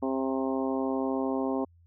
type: harmonic tone with a mistuned harmonic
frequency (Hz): 132.9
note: C3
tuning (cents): +27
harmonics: 2 / 3 / 4 / 5 / 6 / 7 / 8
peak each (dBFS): -29 / -33 / -35 / -37 / -39 / -40 / -41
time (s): 0.02-1.65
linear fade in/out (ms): 10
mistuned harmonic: 7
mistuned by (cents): -17
effects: added 85 Hz sine -56 dBFS peak until 1.86 s

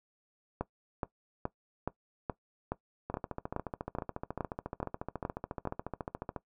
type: two click trains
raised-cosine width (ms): 1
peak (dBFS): -22 / -18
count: 47 / 13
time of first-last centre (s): 3.1-6.362 / 0.61-5.673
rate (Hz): 14.1 / 2.37
effects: noise-tail reverb RT60 0.1 s tail -18 dB re dry

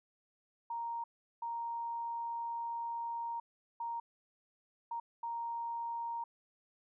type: tone bursts at uneven times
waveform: sine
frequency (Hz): 932.3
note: A#5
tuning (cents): 0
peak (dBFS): -36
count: 5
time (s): 0.7-1.04 / 1.42-3.4 / 3.8-4 / 4.91-5 / 5.23-6.24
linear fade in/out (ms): 5
effects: none

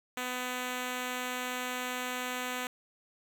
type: tone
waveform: 5% pulse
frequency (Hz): 250.6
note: B3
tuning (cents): +25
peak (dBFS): -22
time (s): 0.17-2.67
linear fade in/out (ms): 2
effects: none

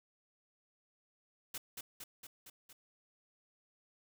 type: noise with echo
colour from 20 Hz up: white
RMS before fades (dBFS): -42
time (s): 1.54-1.58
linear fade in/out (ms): 5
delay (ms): 230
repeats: 5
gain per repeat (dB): -3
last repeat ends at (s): 2.73
effects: none

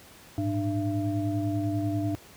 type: tone cluster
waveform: sine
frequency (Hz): 104.5 / 114.6 / 298.7 / 676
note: G#2 / A#2 / D4 / E5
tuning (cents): +11 / -29 / +29 / +43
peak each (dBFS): -29 / -36 / -28 / -36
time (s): 0.38-2.15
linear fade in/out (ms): 0
effects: pink hiss -51 dBFS RMS until 2.36 s + high-pass 60 Hz 12 dB/octave

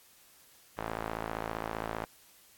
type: tone with band-pass filter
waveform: sawtooth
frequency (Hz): 55.2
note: A1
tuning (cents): +6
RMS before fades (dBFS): -38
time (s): 0.78-2.05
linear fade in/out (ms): 0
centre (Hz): 950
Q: 1.2
effects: white hiss -60 dBFS RMS until 2.57 s + AAC 64 kbps

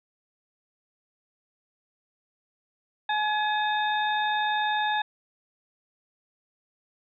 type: harmonic tone with a mistuned harmonic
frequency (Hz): 847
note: G#5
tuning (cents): +34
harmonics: 1 / 2 / 3 / 4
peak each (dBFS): -25 / -29 / -39 / -33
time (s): 3.09-5.02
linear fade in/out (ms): 5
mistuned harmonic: 4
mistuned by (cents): +130
effects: none

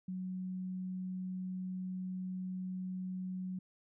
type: tone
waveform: sine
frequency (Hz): 185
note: F#3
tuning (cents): 0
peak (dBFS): -37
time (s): 0.08-3.59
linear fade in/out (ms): 5
effects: none

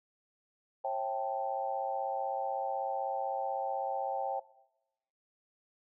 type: chord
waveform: sine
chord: A dominant seventh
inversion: first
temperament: equal with one note detuned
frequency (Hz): 540.5 / 659.3 / 784 / 880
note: C#5 / E5 / G5 / A5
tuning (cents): -44 / 0 / 0 / 0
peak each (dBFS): -36 / -40 / -34 / -40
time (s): 0.84-4.4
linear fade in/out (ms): 10
effects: noise-tail reverb RT60 0.9 s tail -20 dB re dry

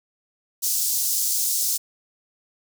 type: high-pass noise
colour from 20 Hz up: pink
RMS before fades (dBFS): -23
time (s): 0.62-1.78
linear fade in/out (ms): 20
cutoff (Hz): 5500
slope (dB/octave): 24
effects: none

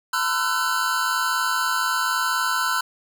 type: tone cluster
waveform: square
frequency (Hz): 914 / 1015 / 1337 / 1397 / 1501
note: A#5 / B5 / E6 / F6 / F#6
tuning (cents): -34 / +47 / +24 / 0 / +24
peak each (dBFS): -34 / -27 / -26 / -33 / -26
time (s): 0.13-2.81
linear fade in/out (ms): 5
effects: none

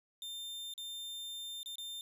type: tone with dropouts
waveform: 40% pulse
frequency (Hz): 3600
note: A7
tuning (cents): +39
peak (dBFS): -40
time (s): 0.22-2.01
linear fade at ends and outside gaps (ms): 1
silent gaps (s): 0.738-0.778 / 1.631-1.659 / 1.756-1.782
effects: none

